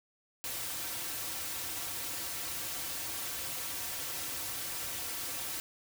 white noise with comb filter, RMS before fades -38 dBFS, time 0.44-5.6 s, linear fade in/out 0 ms, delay 4.8 ms, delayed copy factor -0.65, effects none

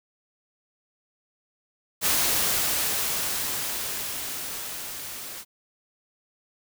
white noise with level ramp, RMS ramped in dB -22 to -38 dBFS, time 2.01-5.45 s, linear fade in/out 50 ms, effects none

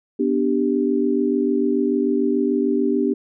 sine chord, G major, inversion first, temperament equal, 246.9 / 293.7 / 392 Hz, B3 / D4 / G4, 0 / 0 / 0 cents, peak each -21 dBFS, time 0.19-3.14 s, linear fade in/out 10 ms, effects none

